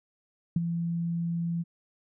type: tone with ADSR envelope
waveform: sine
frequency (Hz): 169.2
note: E3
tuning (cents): +45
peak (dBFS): -19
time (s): 0.56-1.64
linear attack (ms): 4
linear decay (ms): 24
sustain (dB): -8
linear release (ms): 29
effects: none